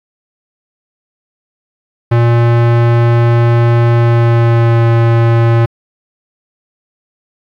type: tone with pitch glide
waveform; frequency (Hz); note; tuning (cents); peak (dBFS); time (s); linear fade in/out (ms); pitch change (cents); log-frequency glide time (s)
square; 117.9 to 116.01; A#2 to A#2; +20 to -8; -7; 2.11-5.66; 10; -28; 3.94-4.85
effects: low-pass 2000 Hz 12 dB/octave + 8-bit